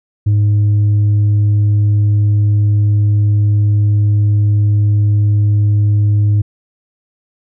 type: tone with tanh clipping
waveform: sine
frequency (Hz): 103.83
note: G#2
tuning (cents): 0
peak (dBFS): -9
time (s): 0.26-6.42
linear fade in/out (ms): 10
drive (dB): 2
effects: none